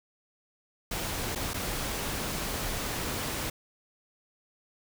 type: noise with dropouts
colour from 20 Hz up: pink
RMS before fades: -33 dBFS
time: 0.91-3.5 s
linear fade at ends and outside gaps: 5 ms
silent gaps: 1.351-1.357 / 1.535-1.541 s
effects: none